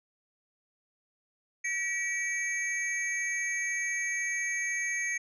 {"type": "tone cluster", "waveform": "sine", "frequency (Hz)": [1930, 2296, 6460], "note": ["B6", "D7", "G#8"], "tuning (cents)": [-40, -40, -49], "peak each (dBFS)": [-31, -31, -35], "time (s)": [1.64, 5.18], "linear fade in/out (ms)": 10, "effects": ["tanh soft clip ceiling -25 dBFS"]}